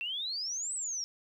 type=exponential two-way sweep; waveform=sine; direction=up then down; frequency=2658 to 8200 to 5440 Hz; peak=-33 dBFS; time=0.01-1.04 s; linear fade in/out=0 ms; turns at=0.74 s; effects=11-bit